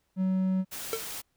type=tone; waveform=triangle; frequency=187.8 Hz; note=F#3; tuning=26 cents sharp; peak=-22 dBFS; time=0.16-0.65 s; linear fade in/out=50 ms
type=noise; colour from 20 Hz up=white; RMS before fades=-38 dBFS; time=0.71-1.22 s; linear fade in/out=20 ms
type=tone with exponential decay; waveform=square; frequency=450 Hz; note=A4; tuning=39 cents sharp; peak=-25 dBFS; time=0.93-1.05 s; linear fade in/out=1 ms; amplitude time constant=25 ms
effects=pink hiss -75 dBFS RMS until 1.36 s